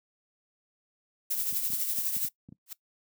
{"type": "noise with tremolo", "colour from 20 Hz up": "violet", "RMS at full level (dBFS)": -28, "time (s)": [1.3, 2.29], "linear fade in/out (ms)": 10, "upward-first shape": "triangle", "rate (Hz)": 12, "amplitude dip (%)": 55}
{"type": "clicks", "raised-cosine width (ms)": 5, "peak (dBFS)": -28, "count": 8, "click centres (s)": [1.527, 1.702, 1.734, 1.986, 2.167, 2.247, 2.489, 2.524]}
{"type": "noise with exponential growth", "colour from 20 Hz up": "blue", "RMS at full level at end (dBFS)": -33, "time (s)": [2.66, 2.73], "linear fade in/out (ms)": 5, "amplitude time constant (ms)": 15}
{"effects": ["noise-tail reverb RT60 0.1 s tail -20 dB re dry", "high-pass 200 Hz 12 dB/octave"]}